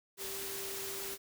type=tone in noise; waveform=sine; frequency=392 Hz; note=G4; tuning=in tune; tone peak=-45 dBFS; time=0.17-1.18 s; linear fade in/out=50 ms; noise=white; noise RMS=-41 dBFS; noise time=0.17-1.18 s; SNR=-7 dB; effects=none